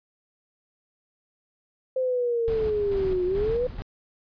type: linear two-way sweep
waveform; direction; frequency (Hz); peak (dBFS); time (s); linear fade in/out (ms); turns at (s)
sine; down then up; 522 to 356.3 to 507; -22; 1.96-3.67; 5; 3.25
type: noise with tremolo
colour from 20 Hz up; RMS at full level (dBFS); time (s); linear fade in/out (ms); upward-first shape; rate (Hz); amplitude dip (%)
brown; -32; 2.48-3.82; 0; square; 2.3; 50
effects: resampled to 11025 Hz